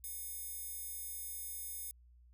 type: tone with high-pass filter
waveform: square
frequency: 725 Hz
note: F#5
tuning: 35 cents flat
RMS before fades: -44 dBFS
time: 0.04-1.91 s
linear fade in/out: 0 ms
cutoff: 11000 Hz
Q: 1.7
effects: added 60 Hz sine -59 dBFS peak until 2.33 s